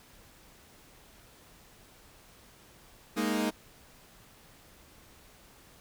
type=chord; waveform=sawtooth; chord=Ab suspended second; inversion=none; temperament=equal; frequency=207.7 / 233.1 / 311.1 Hz; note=Ab3 / Bb3 / Eb4; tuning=0 / 0 / 0 cents; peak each=-28 dBFS; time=3.16-3.51 s; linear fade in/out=20 ms; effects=pink hiss -57 dBFS RMS until 5.8 s